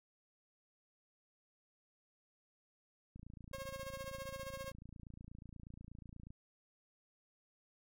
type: click train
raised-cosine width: 5 ms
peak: -40 dBFS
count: 90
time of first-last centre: 3.16-6.305 s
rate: 28.3 Hz
type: tone with tremolo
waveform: sawtooth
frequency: 540 Hz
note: C#5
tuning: 45 cents flat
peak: -38 dBFS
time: 3.53-4.72 s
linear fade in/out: 5 ms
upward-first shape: sine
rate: 15 Hz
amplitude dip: 65%
effects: none